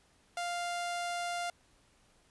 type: tone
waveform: sawtooth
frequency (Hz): 698.5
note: F5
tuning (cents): 0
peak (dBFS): -30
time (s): 0.37-1.5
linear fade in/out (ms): 2
effects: pink hiss -67 dBFS RMS until 2.3 s + resampled to 24000 Hz